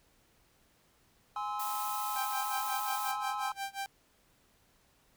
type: chord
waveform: triangle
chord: Ab augmented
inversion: none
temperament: just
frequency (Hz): 830.6 / 1038.3 / 1297.8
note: Ab5 / C6 / E6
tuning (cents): 0 / -14 / -27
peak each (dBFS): -35 / -37 / -37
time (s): 1.36-3.52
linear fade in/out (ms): 2
type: noise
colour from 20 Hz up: blue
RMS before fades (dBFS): -41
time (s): 1.59-3.12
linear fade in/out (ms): 10
type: tone with tremolo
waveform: sawtooth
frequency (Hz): 787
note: G5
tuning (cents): +7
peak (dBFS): -30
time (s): 2.16-3.86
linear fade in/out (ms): 0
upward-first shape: sine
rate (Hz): 5.6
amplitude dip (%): 95
effects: pink hiss -68 dBFS RMS until 5.16 s